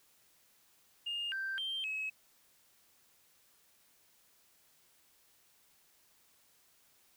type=tone with pitch steps; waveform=sine; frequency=2828 / 1566 / 3153 / 2568 Hz; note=F7 / G6 / G7 / E7; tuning=+21 / -2 / +9 / -46 cents; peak=-34 dBFS; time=1.06-2.1 s; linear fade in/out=10 ms; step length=260 ms; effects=tanh soft clip ceiling -31 dBFS + white hiss -68 dBFS RMS until 7.16 s